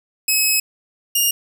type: tone pair in turn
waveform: 10% pulse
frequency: 2563 / 2833 Hz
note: E7 / F7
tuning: -49 / +24 cents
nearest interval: major second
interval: 173 cents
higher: second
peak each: -6 dBFS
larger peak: neither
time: 0.28-0.6 / 1.15-1.31 s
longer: first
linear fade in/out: 5 ms
effects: none